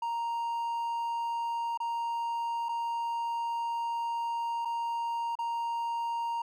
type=tone with dropouts; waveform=triangle; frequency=932.3 Hz; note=A#5; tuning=in tune; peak=-28 dBFS; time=0.02-6.42 s; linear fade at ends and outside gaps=5 ms; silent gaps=1.775-1.801 / 2.687-2.69 / 4.65-4.654 / 5.354-5.388 s; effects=none